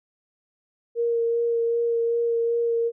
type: tone with vibrato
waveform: sine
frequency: 466.2 Hz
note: A#4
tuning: in tune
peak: -20 dBFS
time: 0.95-2.92 s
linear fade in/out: 50 ms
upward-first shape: sine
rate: 2.6 Hz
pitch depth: 13 cents each way
effects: none